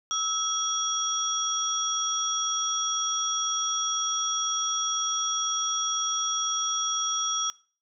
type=tone cluster; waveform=sine; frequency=1308 / 3338 / 5720 Hz; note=E6 / G#7 / F8; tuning=-14 / +8 / +41 cents; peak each=-30 / -30 / -29 dBFS; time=0.11-7.5 s; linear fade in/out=0 ms; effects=noise-tail reverb RT60 0.4 s tail -21 dB re dry